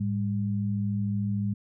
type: tone pair together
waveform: sine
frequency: 107.1 / 200.7 Hz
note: A2 / G3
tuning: -46 / +41 cents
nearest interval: major seventh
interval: 1087 cents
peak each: -28 dBFS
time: 0-1.54 s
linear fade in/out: 10 ms
effects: none